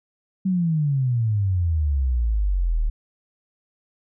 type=exponential sweep; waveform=sine; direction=down; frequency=193.2 to 36.71 Hz; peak=-18 dBFS; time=0.45-2.9 s; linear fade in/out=10 ms; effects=none